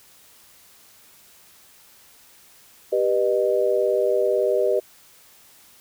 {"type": "chord", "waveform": "sine", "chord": "G augmented", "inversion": "none", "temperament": "just", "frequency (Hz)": [392, 490, 612.5], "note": ["G4", "B4", "D#5"], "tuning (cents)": [0, -14, -27], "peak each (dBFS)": -22, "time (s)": [2.92, 4.8], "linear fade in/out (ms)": 10, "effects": ["white hiss -52 dBFS RMS until 5.8 s"]}